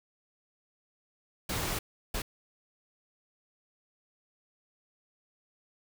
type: noise bursts at uneven times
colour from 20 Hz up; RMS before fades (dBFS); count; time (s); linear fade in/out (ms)
pink; -33; 2; 1.49-1.79 / 2.14-2.22; 5
effects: none